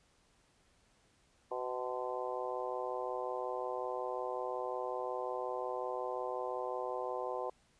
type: harmonic tone with a mistuned harmonic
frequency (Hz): 125.5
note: B2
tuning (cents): +28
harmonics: 3 / 4 / 5 / 6 / 7 / 8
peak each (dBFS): -43 / -40 / -43 / -44 / -44 / -44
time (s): 1.51-7.5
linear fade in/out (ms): 5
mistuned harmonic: 8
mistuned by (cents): +44
effects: pink hiss -70 dBFS RMS until 7.79 s + resampled to 22050 Hz